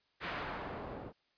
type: noise with low-pass filter sweep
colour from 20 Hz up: white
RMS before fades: -42 dBFS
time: 0.2-1.13 s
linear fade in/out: 50 ms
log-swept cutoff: 2200 to 480 Hz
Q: 0.89
effects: white hiss -75 dBFS RMS until 1.37 s + resampled to 11025 Hz